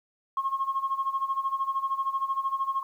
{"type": "tone with tremolo", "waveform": "sine", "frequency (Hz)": 1080, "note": "C#6", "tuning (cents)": -45, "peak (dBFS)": -22, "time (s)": [0.37, 2.83], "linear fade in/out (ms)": 2, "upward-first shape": "sine", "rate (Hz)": 13, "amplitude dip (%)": 80, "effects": ["tanh soft clip ceiling -18 dBFS", "10-bit"]}